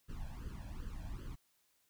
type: noise with flanger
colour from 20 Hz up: brown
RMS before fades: -44 dBFS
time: 0.08-1.36 s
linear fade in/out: 20 ms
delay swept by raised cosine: 0.64 to 1.23 ms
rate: 2.6 Hz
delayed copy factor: +1
effects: white hiss -75 dBFS RMS until 1.89 s